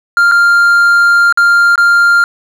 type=tone with dropouts; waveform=triangle; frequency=1396.9 Hz; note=F6; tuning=in tune; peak=-3 dBFS; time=0.17-2.24 s; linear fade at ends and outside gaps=1 ms; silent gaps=0.314-0.319 / 1.325-1.374 / 1.757-1.778 s; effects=none